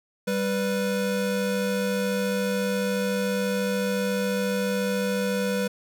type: tone pair together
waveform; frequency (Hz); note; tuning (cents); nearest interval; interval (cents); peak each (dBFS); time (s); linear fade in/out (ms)
square; 196 / 493.9; G3 / B4; 0 / 0; octave + major third; 1600; -27; 0.27-5.68; 10
effects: none